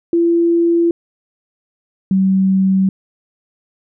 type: tone pair in turn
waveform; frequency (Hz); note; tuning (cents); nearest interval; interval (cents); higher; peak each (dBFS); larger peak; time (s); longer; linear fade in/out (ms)
sine; 339 / 190.97; E4 / G3; +49 / -45; minor seventh; 994; first; -10; neither; 0.13-0.91 / 2.11-2.89; neither; 2
effects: none